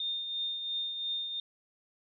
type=tone with tremolo; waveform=sine; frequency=3640 Hz; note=A#7; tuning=42 cents flat; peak=-30 dBFS; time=0-1.4 s; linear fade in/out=2 ms; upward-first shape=triangle; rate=2.9 Hz; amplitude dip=50%; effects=none